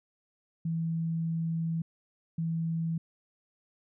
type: tone pair in turn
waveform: sine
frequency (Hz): 164.2 / 164.2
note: E3 / E3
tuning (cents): -6 / -6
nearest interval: unison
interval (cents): 0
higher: neither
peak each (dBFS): -28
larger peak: neither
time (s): 0.65-1.82 / 2.38-2.98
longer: first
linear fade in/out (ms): 5
effects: none